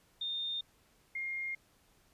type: tone pair in turn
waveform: sine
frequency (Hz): 3639 / 2127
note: A#7 / C7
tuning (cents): -42 / +28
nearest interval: major sixth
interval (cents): 930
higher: first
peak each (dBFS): -34 / -35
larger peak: first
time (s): 0.21-0.61 / 1.15-1.55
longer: neither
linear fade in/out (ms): 5
effects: pink hiss -68 dBFS RMS until 2.13 s + resampled to 32000 Hz